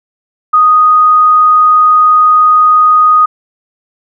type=tone; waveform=sine; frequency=1243 Hz; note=D#6; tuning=2 cents flat; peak=-3 dBFS; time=0.53-3.26 s; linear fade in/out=10 ms; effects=none